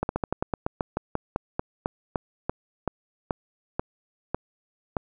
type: slowing click train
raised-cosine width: 1 ms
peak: -11 dBFS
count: 21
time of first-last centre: 0.03-4.968 s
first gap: 61 ms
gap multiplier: 1.13
effects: none